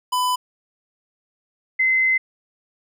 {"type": "tone pair in turn", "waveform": ["square", "sine"], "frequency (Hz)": [1000, 2056], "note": ["B5", "C7"], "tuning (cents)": [21, -31], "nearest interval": "octave", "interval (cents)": 1248, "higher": "second", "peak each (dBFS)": [-19, -15], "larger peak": "second", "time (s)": [[0.12, 0.36], [1.79, 2.18]], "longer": "second", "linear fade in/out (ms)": 10, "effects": []}